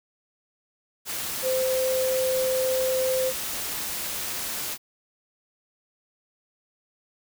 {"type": "tone in noise", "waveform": "sine", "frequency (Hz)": 518, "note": "C5", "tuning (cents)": -17, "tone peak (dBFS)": -22, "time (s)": [1.42, 3.33], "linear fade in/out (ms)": 50, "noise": "white", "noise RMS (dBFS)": -31, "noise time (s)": [1.05, 4.78], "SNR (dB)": 6, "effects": []}